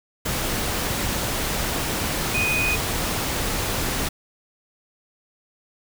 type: tone in noise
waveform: sine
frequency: 2489 Hz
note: D#7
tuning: in tune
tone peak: -21 dBFS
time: 2.34-2.76 s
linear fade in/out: 10 ms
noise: pink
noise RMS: -25 dBFS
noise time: 0.25-4.09 s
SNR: +1 dB
effects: none